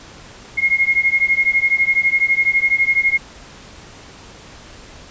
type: beating tone pair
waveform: sine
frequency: 2145 / 2157 Hz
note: C7 / C#7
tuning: +42 / -48 cents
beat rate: 12 Hz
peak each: -16 dBFS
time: 0.57-3.18 s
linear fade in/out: 20 ms
effects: pink hiss -40 dBFS RMS until 5.1 s + resampled to 16000 Hz